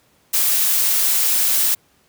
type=noise; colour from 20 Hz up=blue; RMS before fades=-17 dBFS; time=0.33-1.75 s; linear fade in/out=10 ms; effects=pink hiss -58 dBFS RMS until 2.08 s + high-pass 80 Hz 12 dB/octave